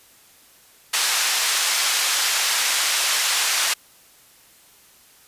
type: band-pass noise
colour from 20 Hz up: white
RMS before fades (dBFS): -21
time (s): 0.93-3.74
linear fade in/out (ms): 10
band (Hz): 970 to 7200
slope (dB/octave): 12
effects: white hiss -52 dBFS RMS until 5.27 s + resampled to 32000 Hz